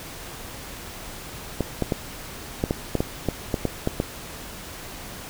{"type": "clicks", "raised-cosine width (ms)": 2, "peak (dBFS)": -8, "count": 12, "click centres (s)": [1.607, 1.823, 1.922, 2.639, 2.709, 2.953, 3.005, 3.287, 3.542, 3.653, 3.874, 4.001], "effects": ["pink hiss -38 dBFS RMS until 5.29 s"]}